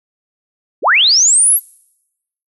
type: linear sweep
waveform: sine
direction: up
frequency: 220 to 11840 Hz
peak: -7 dBFS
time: 0.82-1.6 s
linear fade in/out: 50 ms
effects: noise-tail reverb RT60 0.9 s tail -26 dB re dry